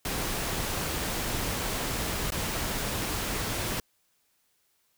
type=noise with dropouts; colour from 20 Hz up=pink; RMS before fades=-31 dBFS; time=0.05-3.8 s; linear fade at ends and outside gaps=2 ms; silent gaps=2.305-2.32 s; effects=white hiss -71 dBFS RMS until 4.97 s